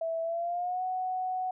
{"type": "tone with pitch glide", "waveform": "sine", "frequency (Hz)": [657, 741.7], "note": ["E5", "F#5"], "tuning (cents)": [-6, 4], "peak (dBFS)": -29, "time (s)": [0.01, 1.51], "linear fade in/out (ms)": 5, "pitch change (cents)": 210, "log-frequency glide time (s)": [0.22, 0.83], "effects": []}